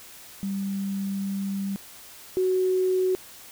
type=tone pair in turn; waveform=sine; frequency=196.4 / 371.6 Hz; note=G3 / F#4; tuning=+4 / +7 cents; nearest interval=major seventh; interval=1103 cents; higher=second; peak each=-26 / -20 dBFS; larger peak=second; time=0.43-1.76 / 2.37-3.15 s; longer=first; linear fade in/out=0 ms; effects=white hiss -46 dBFS RMS until 3.51 s